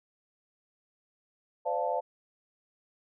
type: chord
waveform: sine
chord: D minor seventh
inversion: third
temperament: equal with one note detuned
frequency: 512.8 / 587.3 / 698.5 / 880 Hz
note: C5 / D5 / F5 / A5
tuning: -35 / 0 / 0 / 0 cents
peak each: -33 dBFS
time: 1.65-2.01 s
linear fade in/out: 20 ms
effects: none